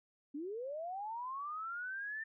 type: linear sweep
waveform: sine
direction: up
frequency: 271.5 to 1800 Hz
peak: -39 dBFS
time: 0.34-2.24 s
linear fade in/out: 10 ms
effects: none